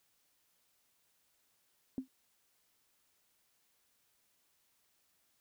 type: tone with exponential decay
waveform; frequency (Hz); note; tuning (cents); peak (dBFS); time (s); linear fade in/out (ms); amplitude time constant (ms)
sine; 261.6; C4; 0; -30; 1.98-2.08; 1; 20
effects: white hiss -75 dBFS RMS until 5.4 s